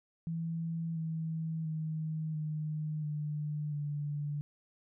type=tone with pitch steps; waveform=sine; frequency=164.9 / 161.04 / 157.27 / 153.59 / 150 / 146.49 Hz; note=E3 / E3 / D#3 / D#3 / D3 / D3; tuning=+1 / -40 / +19 / -22 / +37 / -4 cents; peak=-33 dBFS; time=0.27-4.41 s; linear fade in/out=0 ms; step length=690 ms; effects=none